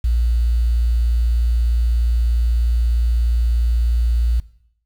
sine tone with quantisation, 58.4 Hz, A#1, 4 cents sharp, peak -14 dBFS, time 0.04-4.4 s, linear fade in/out 5 ms, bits 7, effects noise-tail reverb RT60 0.7 s tail -19 dB re dry

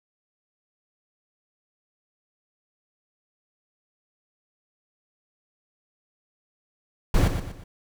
brown noise with echo, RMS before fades -18 dBFS, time 7.14-7.28 s, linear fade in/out 5 ms, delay 120 ms, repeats 3, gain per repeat -8 dB, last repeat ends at 7.64 s, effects none

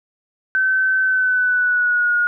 sine tone with pitch glide, 1533 to 1438.6 Hz, G6 to F#6, -39 to -49 cents, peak -14 dBFS, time 0.55-2.27 s, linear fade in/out 0 ms, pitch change -110 cents, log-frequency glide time 1.02-2.16 s, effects none

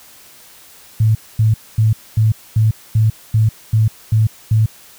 sine tone bursts, 109.7 Hz, A2, 5 cents flat, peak -9 dBFS, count 10, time 1-4.66 s, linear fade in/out 5 ms, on 150 ms, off 240 ms, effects white hiss -43 dBFS RMS until 4.98 s

